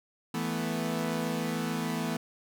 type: chord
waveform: sawtooth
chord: E suspended fourth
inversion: none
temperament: equal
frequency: 164.81 / 220 / 246.9 Hz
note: E3 / A3 / B3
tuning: 0 / 0 / 0 cents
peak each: -30 dBFS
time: 0.34-2.17 s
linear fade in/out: 5 ms
effects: none